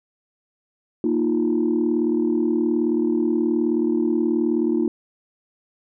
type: chord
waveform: sine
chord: Bb suspended fourth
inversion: none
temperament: just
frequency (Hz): 233.1 / 310.8 / 349.6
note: Bb3 / Eb4 / F4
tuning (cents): 0 / -2 / +2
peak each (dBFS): -22 / -21 / -21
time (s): 1.04-4.88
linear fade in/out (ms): 2
effects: tanh soft clip ceiling -11 dBFS